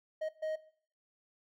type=tone bursts at uneven times; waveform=triangle; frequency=626 Hz; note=D#5; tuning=10 cents sharp; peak=-31 dBFS; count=2; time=0.21-0.29 / 0.42-0.56 s; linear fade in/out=10 ms; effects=noise-tail reverb RT60 0.5 s tail -17 dB re dry